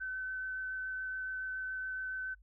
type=tone with vibrato; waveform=sine; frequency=1523 Hz; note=F#6; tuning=50 cents sharp; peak=-36 dBFS; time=0-2.35 s; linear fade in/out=20 ms; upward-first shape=triangle; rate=7.1 Hz; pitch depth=10 cents each way; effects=noise-tail reverb RT60 0.1 s tail -26 dB re dry + added 50 Hz sine -58 dBFS peak until 2.42 s